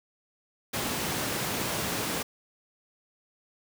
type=high-pass noise; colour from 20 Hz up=pink; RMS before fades=-31 dBFS; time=0.73-2.23 s; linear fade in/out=10 ms; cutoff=120 Hz; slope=12 dB/octave; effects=none